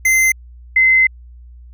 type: tone pair in turn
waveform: square / sine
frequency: 2071 / 2058 Hz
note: C7 / C7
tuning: -18 / -29 cents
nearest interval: unison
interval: 11 cents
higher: first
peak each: -11 / -8 dBFS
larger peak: second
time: 0.05-0.32 / 0.76-1.07 s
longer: second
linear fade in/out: 5 ms
effects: added 60 Hz sine -36 dBFS peak until 1.73 s